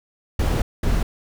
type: noise bursts at uneven times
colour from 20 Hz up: brown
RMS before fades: -19 dBFS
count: 2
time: 0.39-0.62 / 0.83-1.03 s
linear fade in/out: 5 ms
effects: none